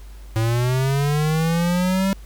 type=linear sweep; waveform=square; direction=up; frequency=110 to 196 Hz; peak=-18 dBFS; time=0.36-2.13 s; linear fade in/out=0 ms; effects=added 50 Hz sine -36 dBFS peak until 2.25 s + pink hiss -51 dBFS RMS until 2.25 s